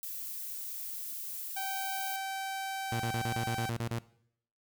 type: noise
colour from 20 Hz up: violet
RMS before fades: -40 dBFS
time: 0.03-2.16 s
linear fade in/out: 0 ms
type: tone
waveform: sawtooth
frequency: 774 Hz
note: G5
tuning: 22 cents flat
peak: -31 dBFS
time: 1.56-3.7 s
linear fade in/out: 10 ms
type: tone bursts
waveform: sawtooth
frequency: 116.54 Hz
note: A#2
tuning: in tune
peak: -28 dBFS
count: 10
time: 2.92-3.986 s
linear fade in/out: 0 ms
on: 76 ms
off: 34 ms
effects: noise-tail reverb RT60 0.7 s tail -19 dB re dry